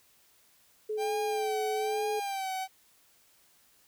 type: tone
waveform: sine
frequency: 428.6 Hz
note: A4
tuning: 45 cents flat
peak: -30 dBFS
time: 0.89-2.2 s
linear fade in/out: 10 ms
type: tone with vibrato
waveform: 45% pulse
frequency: 784 Hz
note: G5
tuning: in tune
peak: -32 dBFS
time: 0.97-2.68 s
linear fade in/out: 50 ms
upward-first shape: sine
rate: 1.1 Hz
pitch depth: 65 cents each way
effects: white hiss -64 dBFS RMS until 3.87 s